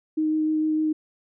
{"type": "tone with vibrato", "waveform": "sine", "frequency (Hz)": 310.8, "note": "D#4", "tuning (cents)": -2, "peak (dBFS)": -20, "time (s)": [0.17, 0.93], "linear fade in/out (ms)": 10, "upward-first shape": "sine", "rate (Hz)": 6.6, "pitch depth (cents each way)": 9, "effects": []}